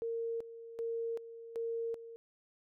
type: tone with tremolo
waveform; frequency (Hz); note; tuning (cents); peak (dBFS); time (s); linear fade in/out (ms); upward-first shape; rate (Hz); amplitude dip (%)
sine; 460; A#4; -23; -34; 0.02-2.16; 0; square; 1.3; 75
effects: none